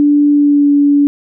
sine tone with pitch glide, 291.3 to 286.8 Hz, D4 to D4, -14 to -41 cents, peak -6 dBFS, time 0-1.07 s, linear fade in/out 0 ms, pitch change -27 cents, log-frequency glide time 0.3-0.71 s, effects none

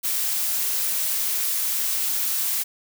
blue noise with amplitude modulation, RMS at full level -23 dBFS, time 0.03-2.64 s, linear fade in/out 20 ms, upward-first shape sine, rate 225 Hz, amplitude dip 25%, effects none

